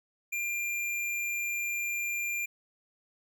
square tone, 2390 Hz, D7, 30 cents sharp, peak -31 dBFS, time 0.32-2.46 s, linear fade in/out 10 ms, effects none

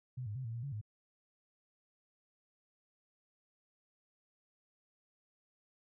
sine tone with pitch steps, 126.3 / 103.9 / 130.5 / 113.7 / 117.6 / 140.4 / 106.2 Hz, B2 / G#2 / C3 / A#2 / A#2 / C#3 / G#2, +39 / +1 / -4 / -43 / +16 / +22 / +39 cents, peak -38 dBFS, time 0.17-0.814 s, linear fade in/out 10 ms, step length 92 ms, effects none

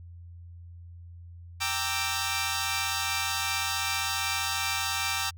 10% pulse chord, E half-diminished seventh, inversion first, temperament equal with one note detuned, 784 / 921.1 / 1174.7 / 1318.5 Hz, G5 / Bb5 / D6 / E6, 0 / -21 / 0 / 0 cents, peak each -25 dBFS, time 1.6-5.31 s, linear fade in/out 20 ms, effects added 86 Hz sine -43 dBFS peak until 5.37 s

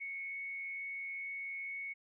sine tone with frequency modulation, 2208 Hz, C#7, 7 cents flat, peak -39 dBFS, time 0-1.94 s, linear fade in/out 20 ms, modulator 81.8 Hz, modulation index 0.43, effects none

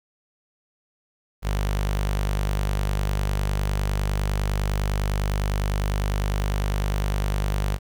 sawtooth tone with notch filter, 49.9 Hz, G1, 32 cents sharp, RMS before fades -24 dBFS, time 1.42-7.79 s, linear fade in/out 50 ms, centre 290 Hz, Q 1.3, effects 9-bit

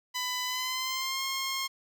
10% pulse tone with pitch glide, 1000 to 1071.8 Hz, B5 to C6, +21 to +41 cents, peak -22 dBFS, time 0.14-1.68 s, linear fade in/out 20 ms, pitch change +120 cents, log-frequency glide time 0.45-1.23 s, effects none

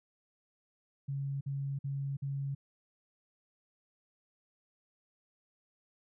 sine tone bursts, 138.59 Hz, C#3, in tune, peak -33 dBFS, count 4, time 1.08-2.55 s, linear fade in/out 10 ms, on 330 ms, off 50 ms, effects none

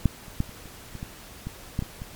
clicks, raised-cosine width 5 ms, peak -6 / -30 / -11 / -29 / -30 / -24 / -21 / -19 / -13 / -18 / -23 dBFS, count 11, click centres 0.057 / 0.282 / 0.404 / 0.493 / 0.657 / 0.953 / 1.029 / 1.47 / 1.791 / 1.824 / 2.019 s, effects pink hiss -45 dBFS RMS until 2.15 s + MP3 96 kbps

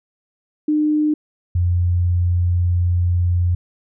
sine tone pair in turn, 302.8 / 88.17 Hz, D#4 / F2, -47 / +17 cents, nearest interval octave + major sixth, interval 2136 cents, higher first, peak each -14 dBFS, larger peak neither, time 0.68-1.14 / 1.55-3.55 s, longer second, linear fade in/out 5 ms, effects none

